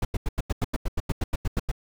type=noise bursts; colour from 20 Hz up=brown; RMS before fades=-24 dBFS; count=15; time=0.02-1.716 s; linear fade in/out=5 ms; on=30 ms; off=89 ms; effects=none